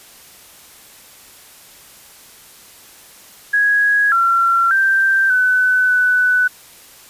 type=tone with pitch steps; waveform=sine; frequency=1660 / 1364 / 1569 / 1505 / 1494 Hz; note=G#6 / F6 / G6 / F#6 / F#6; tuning=-1 / -41 / +1 / +29 / +16 cents; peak=-11 dBFS; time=3.53-6.48 s; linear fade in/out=10 ms; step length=590 ms; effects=white hiss -43 dBFS RMS until 7.09 s + resampled to 32000 Hz